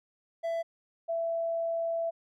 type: tone pair in turn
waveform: triangle / sine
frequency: 666 / 666 Hz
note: E5 / E5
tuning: +18 / +18 cents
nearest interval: unison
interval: 0 cents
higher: neither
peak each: -27 / -28 dBFS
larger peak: first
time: 0.43-0.63 / 1.08-2.11 s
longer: second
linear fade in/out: 20 ms
effects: none